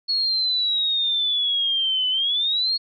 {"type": "exponential two-way sweep", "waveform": "sine", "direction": "down then up", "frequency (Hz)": [4354, 2995, 4354], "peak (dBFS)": -19, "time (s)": [0.08, 2.78], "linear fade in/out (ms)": 20, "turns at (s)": 2.09, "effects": []}